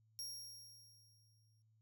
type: tone with exponential decay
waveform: sawtooth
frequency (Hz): 5588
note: F8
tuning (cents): 0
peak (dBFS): -40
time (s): 0.19-1.62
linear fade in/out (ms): 0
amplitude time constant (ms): 310
effects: added 110 Hz sine -70 dBFS peak until 1.81 s